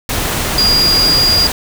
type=tone in noise; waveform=sine; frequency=4834 Hz; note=D8; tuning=49 cents sharp; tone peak=-9 dBFS; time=0.58-1.47 s; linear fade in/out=2 ms; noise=pink; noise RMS=-17 dBFS; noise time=0.09-1.52 s; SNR=+5 dB; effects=none